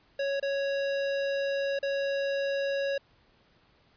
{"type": "tone with dropouts", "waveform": "square", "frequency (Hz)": 554.4, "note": "C#5", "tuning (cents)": 0, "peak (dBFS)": -28, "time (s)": [0.19, 2.98], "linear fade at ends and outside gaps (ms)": 5, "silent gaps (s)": [[0.399, 0.426], [1.79, 1.828]], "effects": ["pink hiss -64 dBFS RMS until 3.96 s", "resampled to 11025 Hz"]}